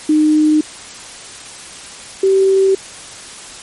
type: tone pair in turn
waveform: sine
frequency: 306.3 / 385.9 Hz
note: D#4 / G4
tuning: -27 / -27 cents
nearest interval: major third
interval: 400 cents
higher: second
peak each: -8 dBFS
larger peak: neither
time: 0.09-0.61 / 2.23-2.75 s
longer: neither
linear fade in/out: 5 ms
effects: white hiss -33 dBFS RMS until 3.62 s + MP3 48 kbps